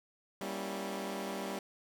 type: chord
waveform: 15% pulse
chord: G diminished seventh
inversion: none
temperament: equal with one note detuned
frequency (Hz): 196 / 236.3 / 277.2 / 329.6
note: G3 / Bb3 / Db4 / Fb4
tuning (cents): 0 / +24 / 0 / 0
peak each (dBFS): -33 / -38 / -38 / -39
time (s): 0.41-1.59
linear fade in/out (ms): 2
effects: none